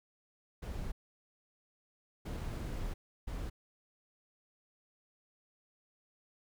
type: noise bursts at uneven times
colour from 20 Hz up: brown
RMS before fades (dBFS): -39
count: 3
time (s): 0.62-0.92 / 2.25-2.94 / 3.27-3.5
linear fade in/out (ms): 10
effects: none